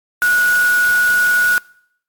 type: tone in noise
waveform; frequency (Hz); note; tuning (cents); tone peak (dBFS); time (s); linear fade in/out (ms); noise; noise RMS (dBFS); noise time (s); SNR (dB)
sine; 1461; F#6; -22; -11; 0.22-1.58; 0; white; -26; 0.22-1.58; +12
effects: noise-tail reverb RT60 0.7 s tail -24 dB re dry + MP3 96 kbps